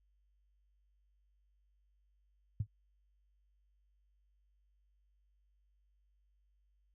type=tone with exponential decay; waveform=sine; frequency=103.83 Hz; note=G#2; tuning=in tune; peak=-28 dBFS; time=2.6-2.67 s; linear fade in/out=5 ms; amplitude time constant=15 ms; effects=added 50 Hz sine -70 dBFS peak until 6.94 s